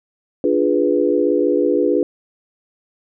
sine chord, D diminished seventh, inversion none, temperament equal, 293.7 / 349.2 / 415.3 / 493.9 Hz, D4 / F4 / Ab4 / Cb5, 0 / 0 / 0 / 0 cents, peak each -19 dBFS, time 0.44-2.03 s, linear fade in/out 2 ms, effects none

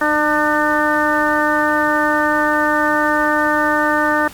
harmonic tone with a mistuned harmonic, 300.4 Hz, D4, 39 cents sharp, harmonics 1 / 2 / 3 / 4 / 5 / 6, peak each -20 / -20 / -20 / -20 / -20 / -20 dBFS, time 0.01-4.28 s, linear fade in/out 5 ms, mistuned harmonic 1, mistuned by +16 cents, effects pink hiss -37 dBFS RMS until 4.33 s + MP3 96 kbps

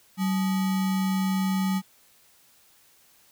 sine tone with sample-and-hold, 190 Hz, F#3, 46 cents sharp, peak -22 dBFS, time 0.17-1.82 s, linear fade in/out 50 ms, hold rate 1050 Hz, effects white hiss -59 dBFS RMS until 3.31 s

